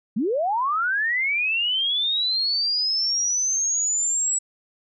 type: linear sweep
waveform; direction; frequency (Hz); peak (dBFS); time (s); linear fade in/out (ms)
sine; up; 185 to 7830; -20; 0.16-4.39; 10
effects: none